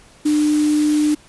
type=tone in noise; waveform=sine; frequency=300 Hz; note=D4; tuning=37 cents sharp; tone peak=-13 dBFS; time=0.25-1.15 s; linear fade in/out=10 ms; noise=white; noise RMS=-30 dBFS; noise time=0.25-1.15 s; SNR=+14 dB; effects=pink hiss -48 dBFS RMS until 1.28 s + resampled to 24000 Hz